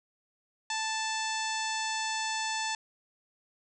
harmonic tone, 880 Hz, A5, in tune, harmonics 1 / 2 / 3 / 4 / 5 / 6 / 7 / 8 / 9, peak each -34 / -37 / -39 / -40 / -41 / -42 / -42 / -43 / -44 dBFS, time 0.7-2.75 s, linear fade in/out 2 ms, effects none

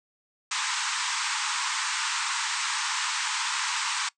pink band-pass noise, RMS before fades -29 dBFS, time 0.51-4.09 s, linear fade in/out 5 ms, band 870 to 8600 Hz, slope 96 dB/octave, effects noise-tail reverb RT60 0.1 s tail -21 dB re dry

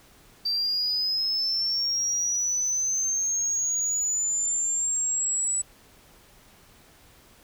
sine linear sweep, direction up, 4658 to 7902 Hz, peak -22 dBFS, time 0.45-5.62 s, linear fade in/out 10 ms, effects tanh soft clip ceiling -20 dBFS + pink hiss -55 dBFS RMS until 7.43 s

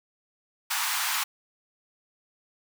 pink high-pass noise, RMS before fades -28 dBFS, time 0.7-1.24 s, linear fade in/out 10 ms, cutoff 850 Hz, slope 48 dB/octave, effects none

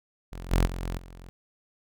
sawtooth tone with level steps, 43.96 Hz, F1, 12 cents sharp, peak -33 / -16 / -28 / -26 / -40 dBFS, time 0.32-1.29 s, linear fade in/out 0 ms, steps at 0.51 / 0.66 / 0.82 / 0.97 s, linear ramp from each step 10 ms, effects none

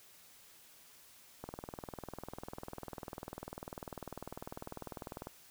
click train, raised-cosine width 1 ms, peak -28 dBFS, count 78, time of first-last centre 1.44-5.271 s, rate 20.1 Hz, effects white hiss -60 dBFS RMS until 5.5 s

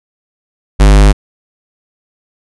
square tone, 50.5 Hz, G#1, 48 cents flat, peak -3 dBFS, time 0.79-1.13 s, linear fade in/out 20 ms, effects resampled to 24000 Hz

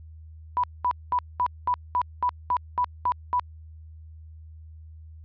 sine tone bursts, 987.8 Hz, B5, in tune, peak -20 dBFS, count 11, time 0.57-3.396 s, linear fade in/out 0 ms, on 66 ms, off 210 ms, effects added 79 Hz sine -42 dBFS peak until 5.24 s + resampled to 11025 Hz

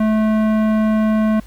sine tone with tanh clipping, 217 Hz, A3, 24 cents flat, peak -15 dBFS, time 0-1.4 s, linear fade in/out 5 ms, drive 16 dB, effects added 50 Hz sine -37 dBFS peak until 1.46 s + pink hiss -48 dBFS RMS until 1.46 s

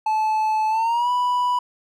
triangle tone with pitch glide, 868 to 985.6 Hz, A5 to B5, -24 to -4 cents, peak -16 dBFS, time 0.06-1.59 s, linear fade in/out 5 ms, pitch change +220 cents, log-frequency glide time 0.69-1.1 s, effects none

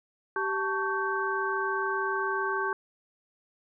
sine tone cluster, 389.2 / 885 / 1119 / 1554 Hz, G4 / A5 / C#6 / G6, -12 / +10 / +16 / -16 cents, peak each -32 / -34 / -32 / -31 dBFS, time 0.36-2.73 s, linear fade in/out 2 ms, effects none

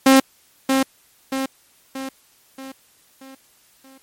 sawtooth tone with echo, 266.9 Hz, C4, 35 cents sharp, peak -5 dBFS, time 0.06-0.2 s, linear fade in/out 5 ms, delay 630 ms, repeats 6, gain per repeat -6 dB, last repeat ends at 3.98 s, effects white hiss -56 dBFS RMS until 4.02 s + MP3 64 kbps

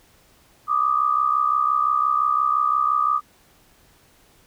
sine tone pair together, 1177 / 1242.8 Hz, D6 / D#6, +3 / -2 cents, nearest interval minor second, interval 95 cents, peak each -20 dBFS, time 0.67-3.21 s, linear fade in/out 50 ms, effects pink hiss -56 dBFS RMS until 4.46 s

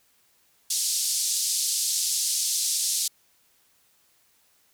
pink band-pass noise, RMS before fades -26 dBFS, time 0.7-3.08 s, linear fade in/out 5 ms, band 4600 to 11000 Hz, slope 24 dB/octave, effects white hiss -64 dBFS RMS until 4.73 s

